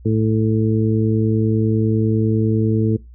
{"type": "harmonic tone", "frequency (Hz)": 110, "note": "A2", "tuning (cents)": 0, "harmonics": [1, 2, 3, 4], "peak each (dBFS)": [-17, -20, -22, -23], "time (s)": [0.05, 2.97], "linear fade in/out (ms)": 10, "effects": ["noise-tail reverb RT60 0.2 s tail -22 dB re dry", "added 60 Hz sine -38 dBFS peak until 3.14 s"]}